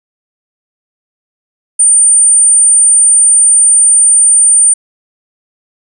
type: tone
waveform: sine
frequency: 9020 Hz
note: C#9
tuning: 29 cents sharp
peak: -3 dBFS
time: 1.79-4.74 s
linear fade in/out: 10 ms
effects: none